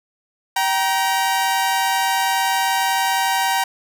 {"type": "tone pair together", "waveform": "sawtooth", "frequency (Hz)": [773, 943.5], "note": ["G5", "A#5"], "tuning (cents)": [-24, 21], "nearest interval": "minor third", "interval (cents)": 345, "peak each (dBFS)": -16, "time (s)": [0.56, 3.64], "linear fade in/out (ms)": 5, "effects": []}